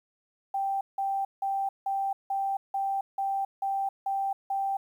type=tone bursts; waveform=sine; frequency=784 Hz; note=G5; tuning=in tune; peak=-26 dBFS; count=10; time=0.54-4.77 s; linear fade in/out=5 ms; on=270 ms; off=170 ms; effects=10-bit

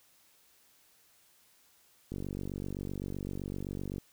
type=click train; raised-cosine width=3 ms; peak=-25 dBFS; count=90; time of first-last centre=2.12-3.982 s; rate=47.8 Hz; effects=white hiss -65 dBFS RMS until 4.12 s

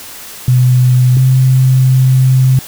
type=tone pair in turn; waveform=sine; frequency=126 / 130.14 Hz; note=B2 / C3; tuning=+35 / -9 cents; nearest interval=minor second; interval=56 cents; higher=second; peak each=-5 dBFS; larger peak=neither; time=0.48-1.17 / 1.17-2.59 s; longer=second; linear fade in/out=2 ms; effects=white hiss -30 dBFS RMS until 2.67 s

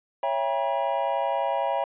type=chord; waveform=triangle; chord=C# diminished seventh; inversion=none; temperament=just; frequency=554.4 / 665.2 / 798.3 / 957.9 Hz; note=C#5 / E5 / G5 / Bb5; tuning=0 / +16 / +31 / +47 cents; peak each=-27 dBFS; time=0.23-1.84 s; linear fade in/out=2 ms; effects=resampled to 8000 Hz

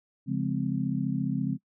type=chord; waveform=sine; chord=Db major seventh; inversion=none; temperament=just; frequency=138.59 / 173.24 / 207.9 / 259.9 Hz; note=Db3 / F3 / Ab3 / C4; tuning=0 / -14 / +2 / -11 cents; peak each=-31 / -32 / -32 / -31 dBFS; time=0.26-1.58 s; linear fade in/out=50 ms; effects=noise-tail reverb RT60 0.1 s tail -22 dB re dry

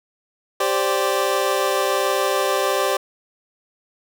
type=chord; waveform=25% pulse; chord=G suspended fourth; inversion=none; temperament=equal with one note detuned; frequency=392 / 523.3 / 584.6 Hz; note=G4 / C5 / D5; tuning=0 / 0 / -8 cents; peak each=-19 dBFS; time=0.6-2.97 s; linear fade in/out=5 ms; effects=none

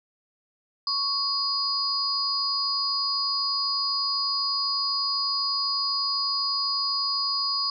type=tone cluster; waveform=sine; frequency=1106 / 4346 / 4896 Hz; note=C#6 / C#8 / D#8; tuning=-4 / -35 / -29 cents; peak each=-31 / -31 / -25 dBFS; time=0.87-7.7 s; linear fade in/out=2 ms; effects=none

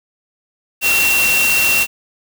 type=tone in noise; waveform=sine; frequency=2728 Hz; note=F7; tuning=41 cents flat; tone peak=-13 dBFS; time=0.81-1.87 s; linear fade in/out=50 ms; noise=white; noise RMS=-18 dBFS; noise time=0.81-1.87 s; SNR=+2 dB; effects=none

